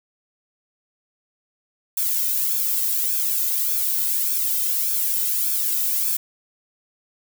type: noise with flanger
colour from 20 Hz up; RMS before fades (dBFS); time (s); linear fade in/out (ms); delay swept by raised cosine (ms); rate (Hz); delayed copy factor
violet; -22; 1.97-6.17; 5; 1 to 1.79; 1.7; -0.9
effects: none